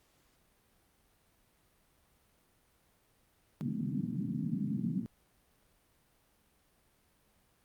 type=band-pass noise; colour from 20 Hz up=white; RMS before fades=-35 dBFS; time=3.61-5.06 s; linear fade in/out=0 ms; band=130 to 260 Hz; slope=48 dB/octave; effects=pink hiss -70 dBFS RMS until 7.64 s + Opus 48 kbps